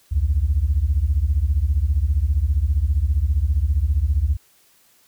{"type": "beating tone pair", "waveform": "sine", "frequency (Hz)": [64.7, 79.7], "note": ["C2", "D#2"], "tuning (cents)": [-19, 42], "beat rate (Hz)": 15, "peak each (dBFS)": -18, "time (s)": [0.11, 4.37], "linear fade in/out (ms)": 20, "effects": ["tanh soft clip ceiling -10 dBFS", "white hiss -57 dBFS RMS until 5.07 s"]}